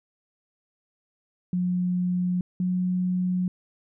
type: tone pair in turn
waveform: sine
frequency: 179.8 / 181.89 Hz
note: F#3 / F#3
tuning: -49 / -29 cents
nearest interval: unison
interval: 20 cents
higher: second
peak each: -22 dBFS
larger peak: neither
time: 1.53-2.41 / 2.6-3.48 s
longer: neither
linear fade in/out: 2 ms
effects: none